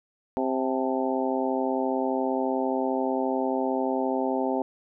harmonic tone with a mistuned harmonic, 131.4 Hz, C3, 8 cents sharp, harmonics 2 / 3 / 4 / 5 / 6 / 7, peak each -28 / -30 / -31 / -32 / -33 / -33 dBFS, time 0.37-4.62 s, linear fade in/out 0 ms, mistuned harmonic 7, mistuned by -70 cents, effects none

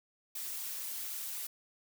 blue noise with flanger, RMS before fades -40 dBFS, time 0.35-1.47 s, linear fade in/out 5 ms, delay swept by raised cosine 0.82 to 5.42 ms, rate 3.9 Hz, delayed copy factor +0.5, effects none

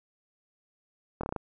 slowing click train, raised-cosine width 1 ms, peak -18 dBFS, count 6, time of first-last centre 1.21-1.362 s, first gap 24 ms, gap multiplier 1.12, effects none

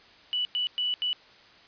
sine tone bursts at uneven times, 2960 Hz, F#7, in tune, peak -25 dBFS, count 4, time 0.33-0.45 / 0.55-0.67 / 0.78-0.94 / 1.02-1.13 s, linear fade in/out 0 ms, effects white hiss -54 dBFS RMS until 1.67 s + resampled to 11025 Hz

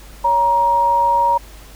sine tone pair together, 560 / 943.1 Hz, C#5 / A#5, +18 / +20 cents, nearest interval major sixth, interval 902 cents, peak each -23 / -12 dBFS, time 0.24-1.38 s, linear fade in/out 10 ms, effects added 50 Hz sine -38 dBFS peak until 1.75 s + pink hiss -43 dBFS RMS until 1.75 s

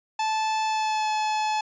45% pulse tone with pitch glide, 873 to 859 Hz, A5 to A5, -14 to -42 cents, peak -23 dBFS, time 0.19-1.61 s, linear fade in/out 5 ms, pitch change -28 cents, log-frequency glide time 0.66-1.1 s, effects resampled to 16000 Hz

